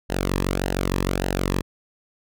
sawtooth tone with flanger, 46.46 Hz, F#1, 8 cents sharp, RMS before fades -24 dBFS, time 0.09-1.62 s, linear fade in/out 20 ms, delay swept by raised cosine 0.86 to 1.39 ms, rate 1.7 Hz, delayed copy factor -0.7, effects none

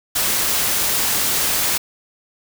white noise, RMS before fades -19 dBFS, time 0.15-1.78 s, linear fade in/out 10 ms, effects none

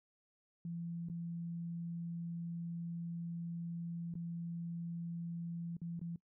sine tone with dropouts, 169.5 Hz, E3, 49 cents sharp, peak -39 dBFS, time 0.65-6.16 s, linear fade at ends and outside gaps 2 ms, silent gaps 1.087-1.098 / 4.14-4.153 / 5.768-5.816 / 5.994-6.014 s, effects noise-tail reverb RT60 0.1 s tail -20 dB re dry

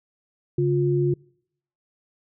sine tone pair together, 140.45 / 353.9 Hz, C#3 / F4, +23 / +23 cents, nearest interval octave + major third, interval 1600 cents, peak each -21 dBFS, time 0.58-1.14 s, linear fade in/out 5 ms, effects noise-tail reverb RT60 0.7 s tail -26 dB re dry

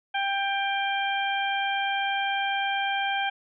harmonic tone, 791 Hz, G5, 15 cents sharp, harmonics 1 / 2 / 3 / 4, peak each -27 / -30 / -32 / -33 dBFS, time 0.14-3.3 s, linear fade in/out 10 ms, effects none

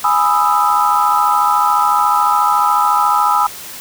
sine chord, E major seventh, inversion first, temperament equal, 830.6 / 987.8 / 1244.5 / 1318.5 Hz, G#5 / B5 / D#6 / E6, 0 / 0 / 0 / 0 cents, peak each -16 dBFS, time 0.04-3.47 s, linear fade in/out 5 ms, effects white hiss -31 dBFS RMS until 3.8 s

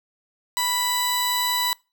sawtooth tone pair together, 987.8 / 3951 Hz, B5 / B7, 0 / 0 cents, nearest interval 2 octaves, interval 2400 cents, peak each -20 dBFS, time 0.57-1.73 s, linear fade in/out 0 ms, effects noise-tail reverb RT60 0.3 s tail -25 dB re dry

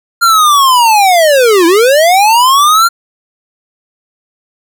square linear two-way sweep, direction down then up, 1400 to 324.1 to 1400 Hz, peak -5 dBFS, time 0.21-2.89 s, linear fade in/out 20 ms, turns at 1.66 s, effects none

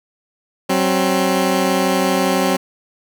15% pulse tone pair together, 188.23 / 266.2 Hz, F#3 / C4, +30 / +30 cents, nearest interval tritone, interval 600 cents, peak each -11 dBFS, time 0.69-2.57 s, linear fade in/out 10 ms, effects none

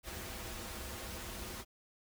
pink noise with comb filter, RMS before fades -44 dBFS, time 0.03-1.65 s, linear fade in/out 50 ms, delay 6.9 ms, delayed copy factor -0.7, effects none

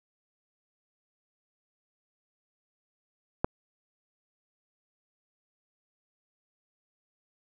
click, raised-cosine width 1 ms, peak -10 dBFS, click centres 3.445 s, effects none

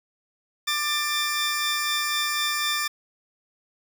15% pulse tone pair together, 1188 / 1780 Hz, D6 / A6, +20 / +20 cents, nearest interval perfect fifth, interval 700 cents, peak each -20 dBFS, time 0.67-2.88 s, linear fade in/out 10 ms, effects none

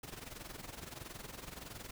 pink noise with amplitude modulation, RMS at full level -45 dBFS, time 0.03-1.91 s, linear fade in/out 5 ms, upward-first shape sine, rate 21.5 Hz, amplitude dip 75%, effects none

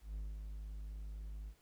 triangle tone with ADSR envelope, 51.91 Hz, G#1, in tune, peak -37 dBFS, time 0.01-1.55 s, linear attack 140 ms, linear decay 220 ms, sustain -4 dB, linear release 73 ms, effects pink hiss -71 dBFS RMS until 1.61 s

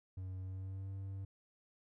triangle tone with pitch glide, 93.4 to 96.97 Hz, F#2 to G2, +17 to -18 cents, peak -39 dBFS, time 0.17-1.25 s, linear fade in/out 5 ms, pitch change +65 cents, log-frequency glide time 0.4-0.9 s, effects none

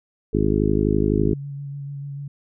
harmonic tone, 51.91 Hz, G#1, in tune, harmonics 1 / 2 / 3 / 4 / 5 / 6 / 7 / 8, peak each -25 / -25 / -25 / -25 / -25 / -25 / -25 / -25 dBFS, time 0.33-1.34 s, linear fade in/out 10 ms
sine tone with vibrato, 141.1 Hz, C#3, 31 cents sharp, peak -29 dBFS, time 1.14-2.28 s, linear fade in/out 5 ms, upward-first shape square, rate 6.8 Hz, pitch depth 15 cents each way
effects none

